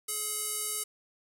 square tone with band-pass filter, 425.5 Hz, G#4, 42 cents sharp, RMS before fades -34 dBFS, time 0.08-0.84 s, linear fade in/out 10 ms, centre 10000 Hz, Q 2.4, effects none

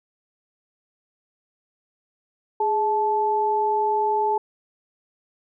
sine tone pair together, 416.7 / 870 Hz, G#4 / A5, +6 / -20 cents, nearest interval octave + minor second, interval 1274 cents, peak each -24 / -20 dBFS, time 2.6-4.38 s, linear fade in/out 5 ms, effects none

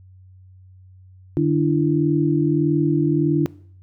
sine tone cluster, 149.9 / 294.8 / 336.4 Hz, D3 / D4 / E4, +36 / +7 / +35 cents, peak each -20 dBFS, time 1.37-3.46 s, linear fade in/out 0 ms, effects noise-tail reverb RT60 0.6 s tail -21 dB re dry + added 93 Hz sine -44 dBFS peak until 3.82 s

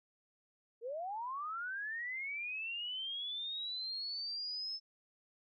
sine linear sweep, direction up, 440.3 to 5274 Hz, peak -38 dBFS, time 0.81-4.8 s, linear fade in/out 50 ms, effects none

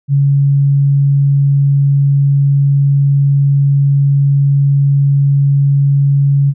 sine tone, 140.1 Hz, C#3, 19 cents sharp, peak -7 dBFS, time 0.08-6.54 s, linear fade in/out 50 ms, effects none

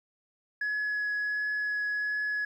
sine tone with vibrato, 1688 Hz, G#6, 28 cents sharp, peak -26 dBFS, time 0.61-2.45 s, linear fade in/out 5 ms, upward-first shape triangle, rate 1.4 Hz, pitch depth 9 cents each way, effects tanh soft clip ceiling -26 dBFS + 11-bit

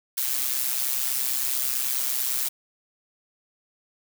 blue noise with amplitude modulation, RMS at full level -23 dBFS, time 0.17-2.49 s, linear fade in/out 10 ms, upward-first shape sine, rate 129 Hz, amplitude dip 70%, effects none

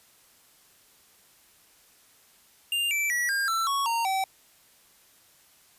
square tone with pitch steps, 2800 / 2327 / 1934.7 / 1608.2 / 1336.8 / 1111.2 / 923.7 / 767.8 Hz, F7 / D7 / B6 / G6 / E6 / C#6 / A#5 / G5, +4 / -17 / -36 / +44 / +24 / +4 / -16 / -36 cents, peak -25 dBFS, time 2.72-4.24 s, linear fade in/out 2 ms, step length 190 ms, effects white hiss -59 dBFS RMS until 5.78 s + resampled to 32000 Hz

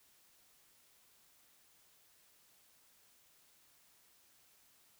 silence, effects white hiss -68 dBFS RMS until 4.99 s

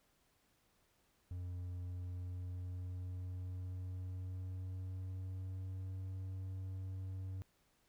triangle tone with pitch glide, 89.6 to 94.27 Hz, F2 to F#2, +45 to +33 cents, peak -39 dBFS, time 1.31-7.42 s, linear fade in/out 0 ms, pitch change +88 cents, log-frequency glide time 1.79-6.06 s, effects pink hiss -75 dBFS RMS until 7.88 s

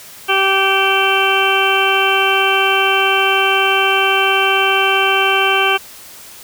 harmonic tone, 387.9 Hz, G4, 18 cents flat, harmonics 1 / 2 / 3 / 4 / 6 / 7 / 8, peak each -19 / -19 / -19 / -19 / -19 / -19 / -19 dBFS, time 0.28-5.78 s, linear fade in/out 20 ms, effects white hiss -37 dBFS RMS until 6.43 s

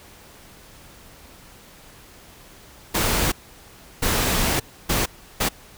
pink noise bursts at uneven times, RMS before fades -21 dBFS, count 4, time 2.94-3.32 / 4.02-4.6 / 4.89-5.06 / 5.4-5.49 s, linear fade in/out 10 ms, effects pink hiss -47 dBFS RMS until 5.77 s

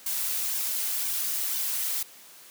blue noise with flanger, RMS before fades -29 dBFS, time 0.06-2.03 s, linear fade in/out 5 ms, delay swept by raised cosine 1.5 to 6.6 ms, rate 2 Hz, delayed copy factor -0.9, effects white hiss -50 dBFS RMS until 2.5 s + high-pass 200 Hz 12 dB/octave

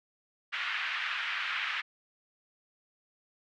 pink band-pass noise, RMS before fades -34 dBFS, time 0.52-1.82 s, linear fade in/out 20 ms, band 1400 to 3000 Hz, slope 24 dB/octave, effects none

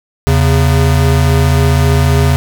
square tone pair together, 80.93 / 136.1 Hz, E2 / C#3, -31 / -31 cents, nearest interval major sixth, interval 900 cents, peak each -11 dBFS, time 0.27-2.36 s, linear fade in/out 0 ms, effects none

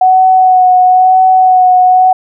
sine tone with vibrato, 742 Hz, F#5, 5 cents sharp, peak -3 dBFS, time 0.01-2.13 s, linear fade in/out 5 ms, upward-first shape sine, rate 1 Hz, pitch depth 20 cents each way, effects none

